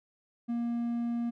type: tone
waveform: triangle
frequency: 235.9 Hz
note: A#3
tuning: 21 cents sharp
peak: -27 dBFS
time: 0.48-1.31 s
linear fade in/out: 20 ms
effects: none